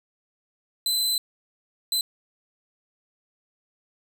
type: tone bursts at uneven times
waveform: sawtooth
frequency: 4037 Hz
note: B7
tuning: 37 cents sharp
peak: -19 dBFS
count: 2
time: 0.86-1.18 / 1.92-2.01 s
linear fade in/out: 2 ms
effects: 10-bit